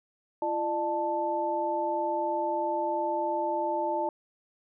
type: tone cluster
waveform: sine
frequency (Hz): 341 / 603 / 880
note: F4 / D5 / A5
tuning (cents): -41 / +46 / 0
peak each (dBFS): -33 / -31 / -29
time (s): 0.42-4.09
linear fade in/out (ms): 2
effects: none